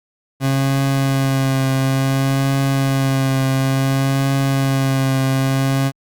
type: tone with vibrato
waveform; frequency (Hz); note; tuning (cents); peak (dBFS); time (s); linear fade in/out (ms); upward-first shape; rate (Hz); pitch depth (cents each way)
30% pulse; 135; C#3; -45; -12; 0.4-5.92; 50; triangle; 0.57; 24
effects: Opus 48 kbps